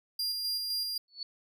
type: tone with tremolo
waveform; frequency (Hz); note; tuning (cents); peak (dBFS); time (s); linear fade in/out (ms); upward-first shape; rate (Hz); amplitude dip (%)
45% pulse; 4800; D8; +37; -29; 0.19-0.98; 5; square; 3.9; 30
type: tone with exponential growth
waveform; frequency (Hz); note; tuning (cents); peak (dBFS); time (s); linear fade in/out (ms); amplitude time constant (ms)
sine; 4435; C#8; 0; -32; 1.08-1.23; 2; 32
effects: none